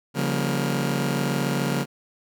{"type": "chord", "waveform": "sawtooth", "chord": "G half-diminished seventh", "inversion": "second", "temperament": "just", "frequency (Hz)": [141.12, 176.4, 196, 235.2], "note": ["Db3", "F3", "G3", "Bb3"], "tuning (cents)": [31, 18, 0, 16], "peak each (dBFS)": [-22, -25, -27, -24], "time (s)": [0.14, 1.86], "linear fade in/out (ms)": 50, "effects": []}